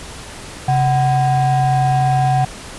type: ring-modulated tone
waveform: triangle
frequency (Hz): 440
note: A4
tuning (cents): 0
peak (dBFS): -7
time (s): 0.68-2.45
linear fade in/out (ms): 5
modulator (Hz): 306
effects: pink hiss -33 dBFS RMS until 2.78 s + resampled to 24000 Hz